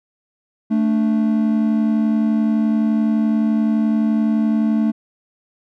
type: tone pair together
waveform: triangle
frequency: 220.4 / 292.1 Hz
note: A3 / D4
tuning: +3 / -9 cents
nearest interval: perfect fourth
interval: 488 cents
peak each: -13 / -20 dBFS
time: 0.7-4.92 s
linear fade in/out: 20 ms
effects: none